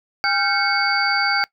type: tone cluster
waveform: sine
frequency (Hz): 806 / 1386 / 1551 / 2200 / 4630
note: G5 / F6 / G6 / C#7 / D8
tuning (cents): +48 / -14 / -19 / -14 / -25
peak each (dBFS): -23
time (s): 0.24-1.44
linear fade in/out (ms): 0
effects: noise-tail reverb RT60 0.1 s tail -22 dB re dry